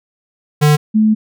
square / sine tone pair in turn, 149.4 / 216.4 Hz, D3 / A3, +30 / -29 cents, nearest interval tritone, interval 641 cents, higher second, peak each -8 dBFS, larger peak neither, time 0.61-0.77 / 0.94-1.15 s, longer second, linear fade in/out 20 ms, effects none

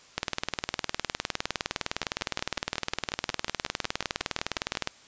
two click trains, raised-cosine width 0.2 ms, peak -9 / -15 dBFS, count 93 / 16, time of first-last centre 0.18-4.874 / 2.03-4.752 s, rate 19.6 / 5.51 Hz, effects white hiss -54 dBFS RMS until 5.07 s + resampled to 16000 Hz

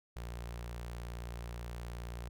sawtooth tone with notch filter, 58.9 Hz, A#1, 19 cents sharp, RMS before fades -43 dBFS, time 0.16-2.29 s, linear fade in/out 5 ms, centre 260 Hz, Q 1.4, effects none

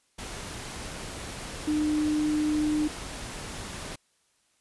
sine tone in noise, 303 Hz, D#4, 46 cents flat, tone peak -23 dBFS, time 1.67-2.88 s, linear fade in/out 10 ms, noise pink, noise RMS -38 dBFS, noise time 0.18-3.96 s, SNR +12 dB, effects white hiss -69 dBFS RMS until 4.6 s + resampled to 24000 Hz

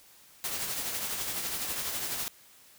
white noise with tremolo, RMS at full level -32 dBFS, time 0.44-2.28 s, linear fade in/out 0 ms, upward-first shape triangle, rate 12 Hz, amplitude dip 45%, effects white hiss -57 dBFS RMS until 2.78 s

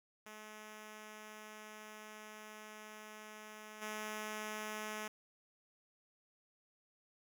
5% pulse tone with level steps, 214.2 Hz, A3, 46 cents flat, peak -39 / -30 dBFS, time 0.26-5.08 s, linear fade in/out 5 ms, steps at 3.81 s, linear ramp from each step 20 ms, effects none

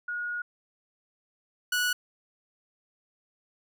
sine / sawtooth tone pair in turn, 1444 / 1470.1 Hz, F#6 / F#6, -43 / -12 cents, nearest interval unison, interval 31 cents, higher second, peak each -30 / -21 dBFS, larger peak second, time 0.08-0.42 / 1.72-1.93 s, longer first, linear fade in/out 5 ms, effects none

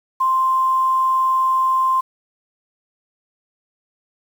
sine tone, 1046.5 Hz, C6, in tune, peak -14 dBFS, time 0.2-2.01 s, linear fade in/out 10 ms, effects 7-bit

